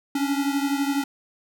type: beating tone pair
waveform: square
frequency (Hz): 277.2 / 289.2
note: C#4 / D4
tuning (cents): 0 / -27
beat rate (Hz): 12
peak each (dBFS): -24 / -28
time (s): 0.15-1.04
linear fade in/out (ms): 5
effects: none